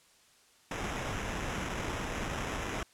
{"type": "noise with sample-and-hold", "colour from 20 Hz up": "pink", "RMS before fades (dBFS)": -36, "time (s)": [0.71, 2.83], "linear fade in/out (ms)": 2, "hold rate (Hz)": 4410, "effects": ["white hiss -63 dBFS RMS until 2.93 s", "low-pass 9000 Hz 12 dB/octave"]}